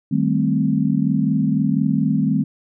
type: chord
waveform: sine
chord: A half-diminished seventh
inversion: second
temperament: equal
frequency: 155.56 / 196 / 220 / 261.6 Hz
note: Eb3 / G3 / A3 / C4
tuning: 0 / 0 / 0 / 0 cents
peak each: -21 dBFS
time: 0.11-2.44 s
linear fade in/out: 10 ms
effects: none